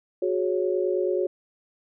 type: chord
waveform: sine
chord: F# suspended second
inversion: none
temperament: equal with one note detuned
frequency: 366 / 415.3 / 554.4 Hz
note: F#4 / G#4 / C#5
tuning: -19 / 0 / 0 cents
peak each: -24 / -28 / -28 dBFS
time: 0.22-1.27 s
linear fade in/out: 5 ms
effects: none